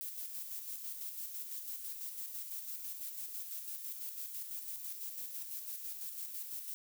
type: noise with tremolo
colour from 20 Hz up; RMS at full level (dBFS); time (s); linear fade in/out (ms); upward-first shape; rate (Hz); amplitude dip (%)
violet; -42; 0.01-6.74; 0; square; 6; 40
effects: none